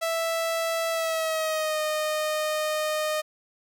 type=tone with pitch glide; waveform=sawtooth; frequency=659.3 to 615.1 Hz; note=E5 to D#5; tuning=0 to -20 cents; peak=-21 dBFS; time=0.01-3.22 s; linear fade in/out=20 ms; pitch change=-120 cents; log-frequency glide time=0.91-1.81 s; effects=none